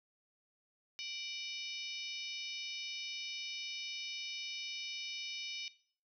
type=harmonic tone with a mistuned harmonic; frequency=740 Hz; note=F#5; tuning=in tune; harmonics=3 / 4 / 5 / 6 / 7 / 8; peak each=-47 / -46 / -48 / -51 / -47 / -53 dBFS; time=0.99-5.68 s; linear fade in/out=0 ms; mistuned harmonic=3; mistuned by=+94 cents; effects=noise-tail reverb RT60 0.5 s tail -18 dB re dry